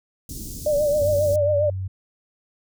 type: band-stop noise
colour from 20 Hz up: pink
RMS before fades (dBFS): -34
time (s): 0.29-1.36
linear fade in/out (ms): 2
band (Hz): 310 to 5300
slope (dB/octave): 24
type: tone with vibrato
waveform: sine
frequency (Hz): 589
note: D5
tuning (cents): +5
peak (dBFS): -17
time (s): 0.66-1.7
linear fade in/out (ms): 5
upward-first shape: triangle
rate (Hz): 7.4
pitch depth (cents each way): 69
type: tone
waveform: sine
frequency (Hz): 94.6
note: F#2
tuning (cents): +39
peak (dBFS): -25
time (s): 1.01-1.88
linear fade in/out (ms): 10
effects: none